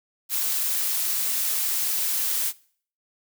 blue noise, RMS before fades -25 dBFS, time 0.29-2.53 s, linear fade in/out 50 ms, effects noise-tail reverb RT60 0.5 s tail -21 dB re dry

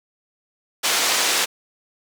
white band-pass noise, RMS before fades -20 dBFS, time 0.83-1.46 s, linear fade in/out 20 ms, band 380 to 6500 Hz, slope 12 dB/octave, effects none

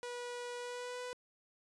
sawtooth tone with pitch glide, 486.6 to 496.3 Hz, B4 to B4, -26 to +8 cents, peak -37 dBFS, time 0.03-1.13 s, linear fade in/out 0 ms, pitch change +34 cents, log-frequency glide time 0.58-1.01 s, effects resampled to 22050 Hz

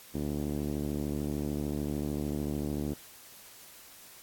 5% pulse tone with low-pass filter, 73.42 Hz, D2, in tune, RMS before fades -33 dBFS, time 0.14-2.94 s, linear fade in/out 10 ms, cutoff 290 Hz, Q 1.4, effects white hiss -52 dBFS RMS until 4.22 s + AAC 64 kbps

